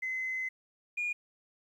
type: tone pair in turn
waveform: sine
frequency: 2046 / 2432 Hz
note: C7 / D#7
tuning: -39 / -40 cents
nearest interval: minor third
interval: 299 cents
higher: second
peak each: -31 / -29 dBFS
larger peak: second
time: 0.02-0.49 / 0.97-1.13 s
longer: first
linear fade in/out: 10 ms
effects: tanh soft clip ceiling -27 dBFS + 11-bit